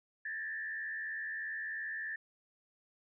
sine tone with frequency modulation, 1761 Hz, A6, 1 cent sharp, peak -37 dBFS, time 0.25-2.16 s, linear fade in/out 5 ms, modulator 83 Hz, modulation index 0.93, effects none

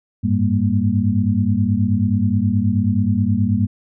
sine tone cluster, 96.9 / 106.3 / 199.6 / 235.1 Hz, G2 / G#2 / G3 / A#3, -20 / +41 / +32 / +15 cents, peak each -20 dBFS, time 0.23-3.67 s, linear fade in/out 20 ms, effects none

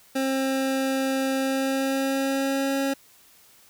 25% pulse tone with pitch glide, 266.9 to 273.3 Hz, C4 to C#4, +35 to -24 cents, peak -19 dBFS, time 0.15-2.94 s, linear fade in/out 10 ms, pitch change +41 cents, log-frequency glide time 1.38-2.77 s, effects white hiss -55 dBFS RMS until 3.69 s

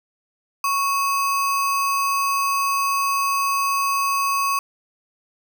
sine tone with sample-and-hold, 1108.7 Hz, C#6, in tune, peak -18 dBFS, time 0.64-4.59 s, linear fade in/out 2 ms, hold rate 3675 Hz, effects none

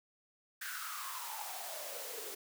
white noise with high-pass filter sweep, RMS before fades -43 dBFS, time 0.61-2.35 s, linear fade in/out 10 ms, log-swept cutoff 1600 to 390 Hz, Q 7.9, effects none

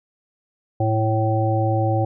harmonic tone with a mistuned harmonic, 110 Hz, A2, in tune, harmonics 1 / 3 / 5 / 7, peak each -19 / -25 / -25 / -24 dBFS, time 0.8-2.05 s, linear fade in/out 5 ms, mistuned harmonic 3, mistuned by +17 cents, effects none

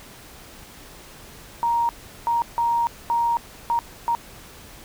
sine tone bursts at uneven times, 937 Hz, A#5, 9 cents sharp, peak -18 dBFS, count 6, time 1.63-1.89 / 2.27-2.42 / 2.58-2.87 / 3.1-3.37 / 3.7-3.79 / 4.08-4.15 s, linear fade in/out 0 ms, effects pink hiss -44 dBFS RMS until 4.84 s

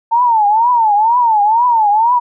sine tone with vibrato, 898 Hz, A5, 35 cents sharp, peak -8 dBFS, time 0.11-2.2 s, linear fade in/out 20 ms, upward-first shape triangle, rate 2.1 Hz, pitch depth 190 cents each way, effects none

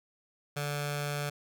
15% pulse tone with notch filter, 145.5 Hz, D3, 16 cents flat, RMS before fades -34 dBFS, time 0.56-1.3 s, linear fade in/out 10 ms, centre 310 Hz, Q 0.68, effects none

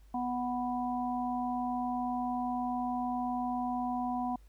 harmonic tone, 246.9 Hz, B3, in tune, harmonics 1 / 3 / 4, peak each -34 / -34 / -39 dBFS, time 0.14-4.36 s, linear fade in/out 5 ms, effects added 50 Hz sine -54 dBFS peak until 4.48 s + pink hiss -70 dBFS RMS until 4.48 s

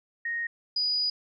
sine tone pair in turn, 1864.7 / 4925 Hz, A#6 / D#8, 0 / -19 cents, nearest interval octave + perfect fourth, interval 1681 cents, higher second, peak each -28 / -24 dBFS, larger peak second, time 0.25-0.47 / 0.76-1.1 s, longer second, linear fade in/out 5 ms, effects none

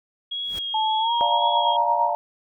sine tone with vibrato, 3295 Hz, G#7, 14 cents flat, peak -26 dBFS, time 0.31-1.77 s, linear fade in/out 10 ms, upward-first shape sine, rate 1.9 Hz, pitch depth 20 cents each way
pink noise with exponential growth, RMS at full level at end -35 dBFS, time 0.38-0.59 s, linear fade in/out 5 ms, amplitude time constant 44 ms
sine tone with pitch glide, 873 to 941.1 Hz, A5 to A#5, -14 to +16 cents, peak -20 dBFS, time 0.74-2.1 s, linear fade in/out 5 ms, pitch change +130 cents, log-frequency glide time 0.99-1.12 s
sine chord, Bb major seventh, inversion first, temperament equal, 587.3 / 698.5 / 880 / 932.3 Hz, D5 / F5 / A5 / Bb5, 0 / 0 / 0 / 0 cents, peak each -28 / -25 / -27 / -28 dBFS, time 1.21-2.15 s, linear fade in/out 0 ms
effects none

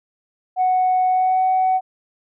sine tone with pitch glide, 740 to 749.5 Hz, F#5 to F#5, 0 to +22 cents, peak -13 dBFS, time 0.56-1.81 s, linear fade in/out 50 ms, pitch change +22 cents, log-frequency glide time 1.08-1.42 s, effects tanh soft clip ceiling -11 dBFS

